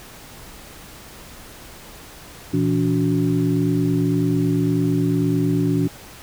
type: tone cluster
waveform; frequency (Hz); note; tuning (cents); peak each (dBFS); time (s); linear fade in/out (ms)
sine; 118.8 / 167.8 / 286 / 367.8; A#2 / E3 / D4 / F#4; +33 / +31 / -46 / -10; -23 / -21 / -20 / -26; 2.53-5.88; 10
effects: pink hiss -41 dBFS RMS until 6.22 s